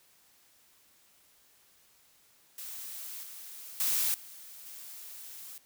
blue noise with level steps, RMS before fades -42 / -46 / -29 / -49 / -46 dBFS, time 2.58-5.58 s, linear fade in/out 2 ms, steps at 3.23 / 3.8 / 4.14 / 4.66 s, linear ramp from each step 2 ms, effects white hiss -64 dBFS RMS until 5.65 s

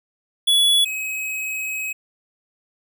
square tone pair in turn, 3399 / 2546 Hz, G#7 / D#7, +39 / +39 cents, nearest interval perfect fourth, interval 500 cents, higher first, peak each -14 / -25 dBFS, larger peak first, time 0.47-0.85 / 0.85-1.93 s, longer second, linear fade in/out 10 ms, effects none

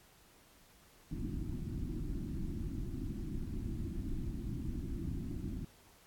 pink low-pass noise, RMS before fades -39 dBFS, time 1.11-5.65 s, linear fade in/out 5 ms, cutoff 350 Hz, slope 96 dB/octave, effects pink hiss -63 dBFS RMS until 6.06 s + AAC 64 kbps

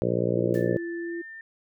harmonic tone, 59.3 Hz, A#1, 30 cents sharp, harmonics 2 / 3 / 4 / 5 / 6 / 7 / 8 / 9 / 10, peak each -30 / -30 / -34 / -35 / -30 / -30 / -30 / -30 / -35 dBFS, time 0.02-0.77 s, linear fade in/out 0 ms
sine tone, 340 Hz, F4, 46 cents flat, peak -30 dBFS, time 0.35-1.22 s, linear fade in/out 10 ms
white noise with exponential decay, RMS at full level -45 dBFS, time 0.54-0.77 s, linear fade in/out 1 ms, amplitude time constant 48 ms
sine tone with pitch glide, 1760 to 1801.1 Hz, A6 to A6, 0 to +40 cents, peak -39 dBFS, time 0.55-1.41 s, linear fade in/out 2 ms, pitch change +40 cents, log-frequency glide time 1-1.16 s
effects none

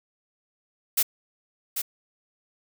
blue noise with echo, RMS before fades -21 dBFS, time 0.97-1.03 s, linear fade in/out 10 ms, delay 790 ms, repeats 1, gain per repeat -7 dB, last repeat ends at 1.82 s, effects none

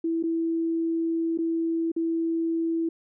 sine tone with dropouts, 329.6 Hz, E4, in tune, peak -23 dBFS, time 0.04-2.89 s, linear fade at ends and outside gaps 5 ms, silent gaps 0.228-0.236 / 1.376-1.386 / 1.918-1.963 s, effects none

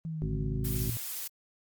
sine linear sweep, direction down, 163.7 to 113.9 Hz, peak -33 dBFS, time 0.05-0.97 s, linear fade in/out 0 ms
harmonic tone, 53.3 Hz, G#1, 46 cents sharp, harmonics 1 / 2 / 3 / 4 / 5 / 7, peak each -34 / -37 / -39 / -40 / -41 / -42 dBFS, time 0.22-0.9 s, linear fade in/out 0 ms
blue noise, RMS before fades -37 dBFS, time 0.64-1.28 s, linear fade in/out 10 ms
effects Opus 32 kbps

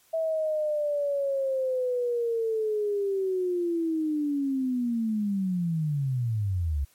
sine linear sweep, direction down, 653 to 66.5 Hz, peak -24 dBFS, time 0.13-6.85 s, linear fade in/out 10 ms, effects white hiss -62 dBFS RMS until 6.94 s + MP3 64 kbps

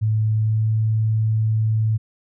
sine tone with pitch glide, 108.8 to 109.87 Hz, A2 to A2, -19 to -2 cents, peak -16 dBFS, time 0.01-1.98 s, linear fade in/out 20 ms, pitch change +17 cents, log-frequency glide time 0.36-0.68 s, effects none

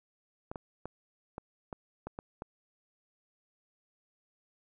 clicks, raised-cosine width 1 ms, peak -25 dBFS, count 8, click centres 0.515 / 0.558 / 0.856 / 1.381 / 1.728 / 2.07 / 2.189 / 2.421 s, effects none

